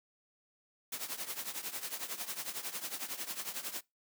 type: noise with tremolo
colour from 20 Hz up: white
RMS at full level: -37 dBFS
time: 0.92-3.81 s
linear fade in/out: 5 ms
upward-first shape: triangle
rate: 11 Hz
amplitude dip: 85%
effects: noise-tail reverb RT60 0.2 s tail -23 dB re dry + high-pass 200 Hz 12 dB/octave